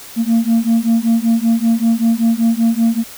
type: beating tone pair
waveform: sine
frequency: 226.3 / 231.5 Hz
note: A3 / A#3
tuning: +49 / -12 cents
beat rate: 5.2 Hz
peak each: -12 dBFS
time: 0.16-3.04 s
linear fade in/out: 50 ms
effects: tanh soft clip ceiling -8 dBFS + white hiss -35 dBFS RMS until 3.17 s